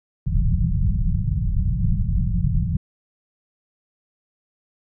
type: low-pass noise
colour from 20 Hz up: pink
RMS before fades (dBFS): -20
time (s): 0.26-2.77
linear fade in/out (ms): 2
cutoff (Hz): 190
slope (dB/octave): 96
effects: none